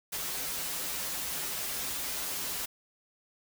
white noise with comb filter, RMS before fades -35 dBFS, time 0.12-2.66 s, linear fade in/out 10 ms, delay 8.8 ms, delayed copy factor -0.7, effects none

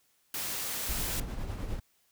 white noise, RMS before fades -35 dBFS, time 0.34-1.2 s, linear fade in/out 2 ms
brown noise with tremolo, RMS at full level -33 dBFS, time 0.88-1.8 s, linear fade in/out 10 ms, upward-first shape triangle, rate 9.8 Hz, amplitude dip 50%
effects white hiss -70 dBFS RMS until 2.11 s

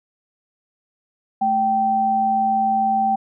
sine tone pair together, 218.3 / 778 Hz, A3 / G5, -13 / -13 cents, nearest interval octave + minor seventh, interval 2200 cents, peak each -26 / -16 dBFS, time 1.41-3.16 s, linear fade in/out 10 ms, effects none

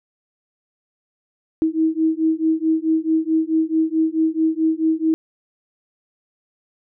sine beating tone pair, 317.5 / 322.1 Hz, D#4 / E4, +35 / -40 cents, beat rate 4.6 Hz, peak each -19 dBFS, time 1.62-5.14 s, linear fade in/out 0 ms, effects none

